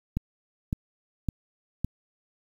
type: click train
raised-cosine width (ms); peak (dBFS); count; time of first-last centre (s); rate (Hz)
5; -14; 4; 0.17-1.846; 1.79
effects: 8-bit